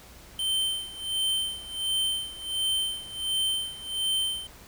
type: tone with tremolo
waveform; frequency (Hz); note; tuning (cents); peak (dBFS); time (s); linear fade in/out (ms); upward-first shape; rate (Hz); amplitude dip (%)
square; 3103; G7; -18; -24; 0.39-4.47; 2; sine; 1.4; 85
effects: added 60 Hz sine -54 dBFS peak until 4.67 s + pink hiss -50 dBFS RMS until 4.67 s